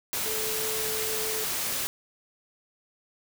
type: tone in noise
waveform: sine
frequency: 437 Hz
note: A4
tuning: 12 cents flat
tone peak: -34 dBFS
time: 0.26-1.44 s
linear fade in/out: 0 ms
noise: white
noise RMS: -30 dBFS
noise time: 0.13-1.87 s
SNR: -7 dB
effects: none